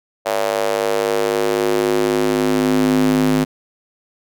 square tone with high-pass filter sweep, 51.91 Hz, G#1, in tune, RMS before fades -17 dBFS, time 0.25-3.45 s, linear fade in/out 20 ms, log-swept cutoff 600 to 220 Hz, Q 3.4, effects none

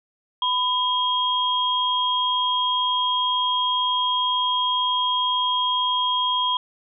sine tone pair together, 1000 / 3249 Hz, B5 / G#7, +21 / -39 cents, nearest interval octave + minor sixth, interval 2040 cents, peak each -22 dBFS, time 0.42-6.57 s, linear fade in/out 2 ms, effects none

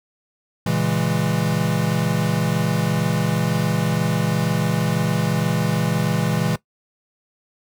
square chord, A# half-diminished seventh, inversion none, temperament equal, 116.54 / 138.59 / 164.81 / 207.7 Hz, A#2 / C#3 / E3 / G#3, 0 / 0 / 0 / 0 cents, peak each -26 / -26 / -22 / -26 dBFS, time 0.66-6.56 s, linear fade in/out 5 ms, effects noise-tail reverb RT60 0.1 s tail -18 dB re dry

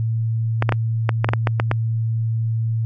clicks, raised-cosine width 0.5 ms, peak -3 dBFS, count 10, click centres 0.624 / 0.692 / 0.723 / 1.092 / 1.245 / 1.289 / 1.335 / 1.472 / 1.599 / 1.714 s, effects added 113 Hz sine -18 dBFS peak until 2.85 s + AAC 64 kbps

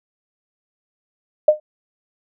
sine tone with exponential decay, 609 Hz, D#5, 37 cents flat, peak -4 dBFS, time 1.48-1.6 s, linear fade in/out 5 ms, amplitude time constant 25 ms, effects none

